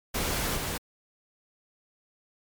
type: noise with level steps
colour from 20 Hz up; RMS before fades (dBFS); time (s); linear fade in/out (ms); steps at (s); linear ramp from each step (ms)
pink; -29 / -32; 0.14-0.78; 10; 0.56; 10
effects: MP3 96 kbps